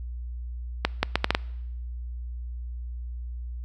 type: accelerating click train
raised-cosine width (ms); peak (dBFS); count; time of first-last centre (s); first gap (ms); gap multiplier
0.3; -4; 6; 0.85-1.349; 180; 0.7
effects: noise-tail reverb RT60 0.9 s tail -24 dB re dry + added 60 Hz sine -32 dBFS peak until 3.64 s